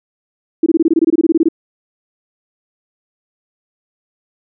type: tone bursts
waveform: sine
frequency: 326.7 Hz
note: E4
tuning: 15 cents flat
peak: -7 dBFS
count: 16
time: 0.63-1.487 s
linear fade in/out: 5 ms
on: 32 ms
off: 23 ms
effects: none